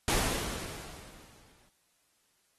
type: noise with exponential decay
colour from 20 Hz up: pink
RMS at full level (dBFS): -27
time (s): 0.08-1.69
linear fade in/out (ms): 1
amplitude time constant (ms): 350
effects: white hiss -72 dBFS RMS until 2.58 s + AAC 32 kbps